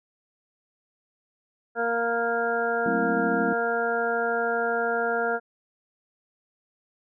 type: harmonic tone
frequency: 233.1 Hz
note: A#3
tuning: in tune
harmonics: 1 / 2 / 3 / 4 / 6 / 7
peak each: -36 / -27 / -28 / -37 / -28 / -34 dBFS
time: 1.75-5.4 s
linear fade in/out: 50 ms
type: chord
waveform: sine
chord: F# half-diminished seventh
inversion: none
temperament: equal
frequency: 185 / 220 / 261.6 / 329.6 Hz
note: F#3 / A3 / C4 / E4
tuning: 0 / 0 / 0 / 0 cents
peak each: -32 / -30 / -30 / -31 dBFS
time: 2.86-3.53 s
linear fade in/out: 2 ms
effects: none